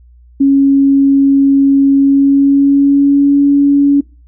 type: tone with pitch glide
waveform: sine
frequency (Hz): 275.7 to 282.8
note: C#4 to C#4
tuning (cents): -9 to +35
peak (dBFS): -5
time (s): 0.4-4.01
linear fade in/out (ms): 10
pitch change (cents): +44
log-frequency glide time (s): 1.96-3.41
effects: noise-tail reverb RT60 0.3 s tail -23 dB re dry + added 60 Hz sine -39 dBFS peak until 4.27 s